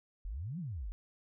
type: exponential two-way sweep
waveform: sine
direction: up then down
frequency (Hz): 40.01 to 191 to 40.01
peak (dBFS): -37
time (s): 0.25-0.92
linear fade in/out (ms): 0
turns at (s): 0.59
effects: none